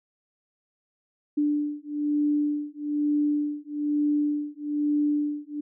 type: beating tone pair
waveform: sine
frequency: 294.3 / 295.4 Hz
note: D4 / D4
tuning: +4 / +10 cents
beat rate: 1.1 Hz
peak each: -26 dBFS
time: 1.37-5.61 s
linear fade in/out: 10 ms
effects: none